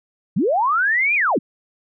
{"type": "linear two-way sweep", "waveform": "sine", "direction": "up then down", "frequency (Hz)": [139.1, 2489, 139.1], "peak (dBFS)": -15, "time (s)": [0.36, 1.39], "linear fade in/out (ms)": 10, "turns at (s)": 1.15, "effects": []}